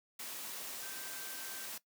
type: tone in noise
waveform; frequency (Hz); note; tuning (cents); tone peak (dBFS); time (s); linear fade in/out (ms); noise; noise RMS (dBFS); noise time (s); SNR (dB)
sine; 1560; G6; -9; -52; 0.82-1.66; 5; white; -44; 0.19-1.78; -11
effects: noise-tail reverb RT60 0.1 s tail -18 dB re dry + high-pass 200 Hz 12 dB/octave